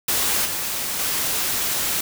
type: noise with level steps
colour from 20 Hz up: white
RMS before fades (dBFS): -21 / -26 / -23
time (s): 0.08-2.01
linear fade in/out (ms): 5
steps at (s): 0.45 / 0.99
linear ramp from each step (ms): 10
effects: none